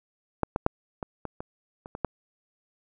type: clicks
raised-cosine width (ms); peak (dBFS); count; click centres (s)
1; -9 / -12 / -6 / -18 / -19 / -21 / -26 / -21 / -11; 9; 0.433 / 0.561 / 0.664 / 1.028 / 1.253 / 1.405 / 1.859 / 1.951 / 2.047
effects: none